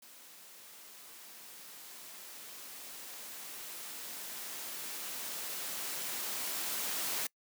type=noise with level ramp; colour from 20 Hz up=white; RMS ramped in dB=-55 to -35 dBFS; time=0.02-7.27 s; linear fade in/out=5 ms; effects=noise-tail reverb RT60 0.1 s tail -25 dB re dry + high-pass 200 Hz 12 dB/octave